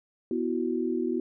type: chord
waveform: sine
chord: B suspended fourth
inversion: none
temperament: equal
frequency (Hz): 246.9 / 329.6 / 370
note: B3 / E4 / F#4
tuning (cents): 0 / 0 / 0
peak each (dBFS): -30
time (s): 0.31-1.2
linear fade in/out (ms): 2
effects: none